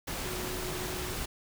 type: tone in noise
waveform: sine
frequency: 365.2 Hz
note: F#4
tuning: 23 cents flat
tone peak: -40 dBFS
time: 0.23-1.13 s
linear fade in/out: 10 ms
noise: pink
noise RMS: -36 dBFS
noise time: 0.07-1.26 s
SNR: -7 dB
effects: none